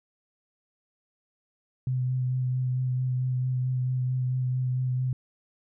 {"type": "tone with vibrato", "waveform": "sine", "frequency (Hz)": 127.5, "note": "C3", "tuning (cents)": -44, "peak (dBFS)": -24, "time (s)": [1.87, 5.13], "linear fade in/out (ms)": 2, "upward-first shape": "sine", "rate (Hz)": 4.5, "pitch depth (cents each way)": 16, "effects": []}